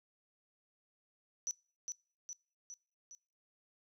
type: tone with echo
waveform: sine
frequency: 5930 Hz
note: F#8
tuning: 3 cents sharp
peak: -34 dBFS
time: 1.47-1.51 s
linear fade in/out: 0 ms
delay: 410 ms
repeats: 4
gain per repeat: -4 dB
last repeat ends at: 3.15 s
effects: noise-tail reverb RT60 0.4 s tail -24 dB re dry